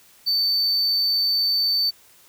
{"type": "tone", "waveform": "triangle", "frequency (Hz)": 4548, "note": "C#8", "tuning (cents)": 44, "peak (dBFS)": -17, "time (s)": [0.26, 1.91], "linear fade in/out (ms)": 20, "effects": ["white hiss -53 dBFS RMS until 2.28 s"]}